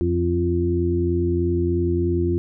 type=harmonic tone with a mistuned harmonic; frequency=86.7 Hz; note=F2; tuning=12 cents flat; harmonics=1 / 2 / 3 / 4; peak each=-22 / -28 / -28 / -21 dBFS; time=0.01-2.38 s; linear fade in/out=0 ms; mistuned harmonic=3; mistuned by=+24 cents; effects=none